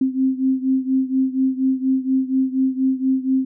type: beating tone pair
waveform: sine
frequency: 261.7 / 265.9 Hz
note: C4 / C4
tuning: 0 / +28 cents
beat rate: 4.2 Hz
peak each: -18 / -21 dBFS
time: 0.01-3.45 s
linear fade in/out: 5 ms
effects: none